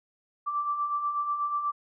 sine beating tone pair, 1163 / 1171.2 Hz, D6 / D6, -17 / -5 cents, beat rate 8.2 Hz, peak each -36 / -27 dBFS, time 0.46-1.72 s, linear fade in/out 20 ms, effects none

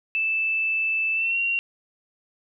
sine tone with pitch glide, 2637 to 2752 Hz, E7 to F7, 0 to -26 cents, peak -21 dBFS, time 0.15-1.59 s, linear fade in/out 0 ms, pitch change +74 cents, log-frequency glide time 1.14-1.39 s, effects none

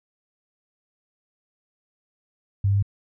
sine tone with pitch steps, 98.8 / 99.66 / 100.53 Hz, G2 / G2 / G2, +14 / +29 / +44 cents, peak -17 dBFS, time 2.64-2.826 s, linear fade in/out 5 ms, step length 62 ms, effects none

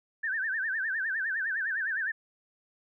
sine tone with vibrato, 1665 Hz, G#6, 4 cents sharp, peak -28 dBFS, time 0.23-2.12 s, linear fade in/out 10 ms, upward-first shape sine, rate 9.8 Hz, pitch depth 170 cents each way, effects none

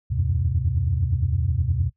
sine tone cluster, 75.7 / 86.3 / 95 / 126 Hz, D#2 / F2 / F#2 / B2, -47 / -20 / +46 / +35 cents, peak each -25 dBFS, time 0.1-1.9 s, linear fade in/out 20 ms, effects noise-tail reverb RT60 0.1 s tail -18 dB re dry + tanh soft clip ceiling -10 dBFS

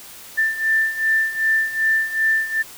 sine beating tone pair, 1776 / 1778.6 Hz, A6 / A6, +16 / +18 cents, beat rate 2.6 Hz, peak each -22 / -18 dBFS, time 0.37-2.63 s, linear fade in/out 20 ms, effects white hiss -40 dBFS RMS until 2.77 s

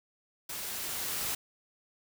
white noise with level ramp, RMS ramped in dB -39 to -33 dBFS, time 0.49-1.35 s, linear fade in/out 5 ms, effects none

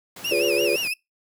pink noise, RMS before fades -39 dBFS, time 0.16-0.88 s, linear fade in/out 5 ms
35% pulse tone with vibrato, 2637 Hz, E7, in tune, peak -22 dBFS, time 0.24-0.94 s, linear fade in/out 10 ms, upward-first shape sine, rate 5.8 Hz, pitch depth 140 cents each way
sine chord, C# dominant seventh, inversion first, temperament equal with one note detuned, 349.2 / 415.3 / 493.9 / 567.7 Hz, E#4 / G#4 / B4 / C#5, 0 / 0 / 0 / +41 cents, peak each -25 dBFS, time 0.31-0.76 s, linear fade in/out 5 ms
effects noise-tail reverb RT60 0.2 s tail -26 dB re dry + high-pass 150 Hz 12 dB/octave

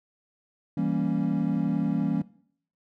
triangle chord, E diminished seventh, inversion none, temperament equal, 164.81 / 196 / 233.1 / 277.2 Hz, E3 / G3 / Bb3 / Db4, 0 / 0 / 0 / 0 cents, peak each -27 dBFS, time 0.77-2.22 s, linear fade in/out 5 ms, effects noise-tail reverb RT60 0.6 s tail -20 dB re dry + tanh soft clip ceiling -12 dBFS

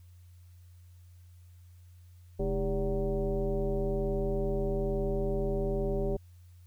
sine tone with frequency modulation, 217.9 Hz, A3, 17 cents flat, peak -27 dBFS, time 2.39-6.17 s, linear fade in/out 10 ms, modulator 179 Hz, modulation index 1.9, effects added 88 Hz sine -51 dBFS peak until 6.66 s + white hiss -70 dBFS RMS until 6.66 s

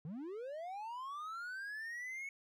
triangle linear sweep, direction up, 140 to 2217 Hz, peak -40 dBFS, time 0.05-2.29 s, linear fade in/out 2 ms, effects none

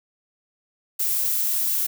violet noise with high-pass filter sweep, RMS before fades -23 dBFS, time 0.99-1.87 s, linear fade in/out 10 ms, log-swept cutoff 360 to 910 Hz, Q 1.5, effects none

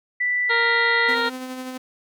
sine tone, 1975.5 Hz, B6, in tune, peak -19 dBFS, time 0.2-1.15 s, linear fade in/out 10 ms
harmonic tone, 466.2 Hz, A#4, in tune, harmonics 1 / 2 / 3 / 4 / 5 / 6 / 7 / 8 / 9, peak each -26 / -26 / -24 / -27 / -38 / -38 / -33 / -32 / -31 dBFS, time 0.49-1.3 s, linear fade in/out 20 ms
sawtooth tone with tremolo, 256.6 Hz, C4, 34 cents flat, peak -25 dBFS, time 1.08-1.78 s, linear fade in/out 10 ms, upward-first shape sine, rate 12 Hz, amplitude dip 35%
effects none

